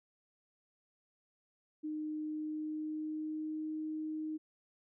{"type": "tone with pitch glide", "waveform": "sine", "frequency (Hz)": [306.9, 311], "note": ["D#4", "D#4"], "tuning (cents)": [-24, -1], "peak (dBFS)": -36, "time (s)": [1.83, 4.38], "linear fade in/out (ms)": 20, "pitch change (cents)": 23, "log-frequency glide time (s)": [2.26, 3.72], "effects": []}